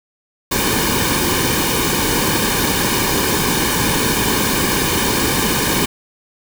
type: noise with comb filter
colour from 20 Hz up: pink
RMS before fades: -17 dBFS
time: 0.51-5.86 s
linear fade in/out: 10 ms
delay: 1.5 ms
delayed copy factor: -0.7
effects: none